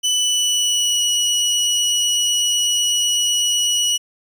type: tone with pitch glide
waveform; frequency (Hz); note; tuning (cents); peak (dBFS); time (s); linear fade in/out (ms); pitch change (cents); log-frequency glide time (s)
25% pulse; 2988 to 2927; F#7 to F#7; +16 to -19; -12; 0.03-3.98; 20; -35; 0.13-1.02
effects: resampled to 32000 Hz